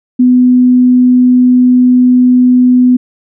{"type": "tone", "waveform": "sine", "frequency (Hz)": 250, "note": "B3", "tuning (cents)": 21, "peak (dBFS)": -3, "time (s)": [0.19, 2.97], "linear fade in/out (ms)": 10, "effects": []}